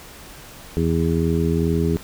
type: harmonic tone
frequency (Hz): 82.4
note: E2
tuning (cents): 0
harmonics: 1 / 2 / 3 / 4 / 5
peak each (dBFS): -23 / -21 / -25 / -26 / -24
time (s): 0.77-1.97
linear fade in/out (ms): 0
effects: pink hiss -41 dBFS RMS until 2.03 s